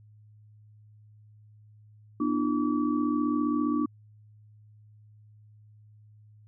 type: tone cluster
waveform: sine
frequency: 243.9 / 299 / 338.5 / 1147 Hz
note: B3 / D4 / E4 / D6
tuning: -21 / +31 / +46 / -41 cents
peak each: -29 / -26 / -35 / -35 dBFS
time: 2.2-3.86 s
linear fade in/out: 5 ms
effects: added 106 Hz sine -52 dBFS peak until 6.47 s